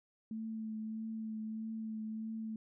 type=tone with vibrato; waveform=sine; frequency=220 Hz; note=A3; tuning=in tune; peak=-38 dBFS; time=0.31-2.56 s; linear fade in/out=2 ms; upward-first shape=triangle; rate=1.6 Hz; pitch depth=22 cents each way; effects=none